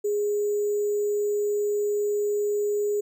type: tone with sample-and-hold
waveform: sine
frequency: 413.8 Hz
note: G#4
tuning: 6 cents flat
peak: -22 dBFS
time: 0.04-3.01 s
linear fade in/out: 10 ms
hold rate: 7350 Hz
effects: none